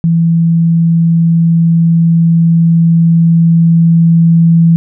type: tone with level ramp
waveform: sine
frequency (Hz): 166.4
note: E3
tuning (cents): +17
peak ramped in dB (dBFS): -6 to -3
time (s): 0.04-4.76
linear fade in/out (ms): 0
effects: none

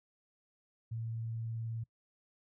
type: tone with vibrato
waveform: sine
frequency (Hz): 113.8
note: A#2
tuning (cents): -41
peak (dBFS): -36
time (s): 0.91-1.84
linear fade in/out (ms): 10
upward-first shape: square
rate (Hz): 19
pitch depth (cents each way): 11
effects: noise-tail reverb RT60 0.1 s tail -24 dB re dry

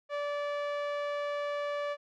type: tone with low-pass filter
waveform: sawtooth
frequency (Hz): 580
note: D5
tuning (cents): -22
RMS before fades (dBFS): -34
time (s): 0.09-1.97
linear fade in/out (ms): 50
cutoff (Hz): 2500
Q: 0.64
effects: none

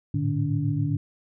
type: tone cluster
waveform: sine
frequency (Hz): 106.5 / 113.9 / 148.7 / 286.4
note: G#2 / A#2 / D3 / D4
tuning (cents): +44 / -40 / +22 / -43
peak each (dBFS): -29 / -29 / -25 / -30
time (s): 0.14-0.97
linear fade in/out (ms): 5
effects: none

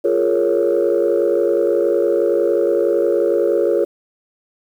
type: chord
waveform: sine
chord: Bb minor seventh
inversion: second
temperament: equal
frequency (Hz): 349.2 / 415.3 / 466.2 / 554.4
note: F4 / Ab4 / Bb4 / Db5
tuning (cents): 0 / 0 / 0 / 0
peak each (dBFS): -18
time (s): 0.04-3.85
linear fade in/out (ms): 10
effects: tanh soft clip ceiling -7 dBFS + 8-bit

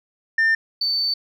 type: tone pair in turn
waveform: sine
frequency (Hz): 1800 / 4536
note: A6 / C#8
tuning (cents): +39 / +39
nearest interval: octave + major third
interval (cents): 1600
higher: second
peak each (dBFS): -12 / -18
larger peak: first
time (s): 0.38-0.55 / 0.81-1.14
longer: second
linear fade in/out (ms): 5
effects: tanh soft clip ceiling -14 dBFS

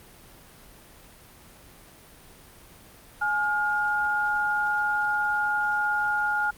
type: tone pair together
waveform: sine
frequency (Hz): 839 / 1418.7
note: G#5 / F6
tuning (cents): +17 / +27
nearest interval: major sixth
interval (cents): 910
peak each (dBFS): -27 / -24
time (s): 3.21-6.51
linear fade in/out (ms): 10
effects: pink hiss -50 dBFS RMS until 6.57 s + Opus 32 kbps

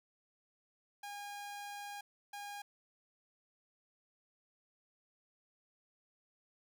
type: tone bursts at uneven times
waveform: sawtooth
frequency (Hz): 815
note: G#5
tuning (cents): -33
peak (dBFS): -40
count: 2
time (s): 1.03-2.01 / 2.33-2.62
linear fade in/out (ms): 5
effects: none

